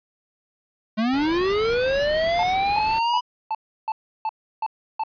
square linear sweep, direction up, 210 to 987.8 Hz, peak -20 dBFS, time 0.97-3.21 s, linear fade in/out 20 ms
pink noise, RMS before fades -35 dBFS, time 1.13-2.99 s, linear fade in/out 5 ms
triangle tone bursts, 880 Hz, A5, in tune, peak -20 dBFS, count 8, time 2.39-5.036 s, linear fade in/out 2 ms, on 42 ms, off 330 ms
effects resampled to 11025 Hz

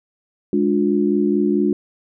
sine tone cluster, 207.9 / 292.7 / 357 Hz, G#3 / D4 / F4, +2 / -6 / +38 cents, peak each -19 dBFS, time 0.53-1.73 s, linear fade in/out 2 ms, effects none

